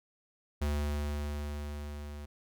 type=tone with level ramp; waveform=square; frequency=73.4 Hz; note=D2; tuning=in tune; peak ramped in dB=-29 to -42 dBFS; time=0.61-2.26 s; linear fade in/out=10 ms; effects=none